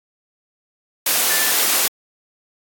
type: tone in noise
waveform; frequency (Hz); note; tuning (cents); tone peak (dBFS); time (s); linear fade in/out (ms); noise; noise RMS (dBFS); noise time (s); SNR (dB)
sine; 1760; A6; 0; -24; 1.3-1.51; 5; white; -17; 1.06-1.88; -10
effects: high-pass 300 Hz 12 dB/octave + AAC 64 kbps